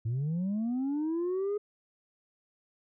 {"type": "linear sweep", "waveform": "sine", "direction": "up", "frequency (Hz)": [107.1, 420], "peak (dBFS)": -26, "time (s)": [0.05, 1.58], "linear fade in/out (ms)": 10, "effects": ["tanh soft clip ceiling -27 dBFS"]}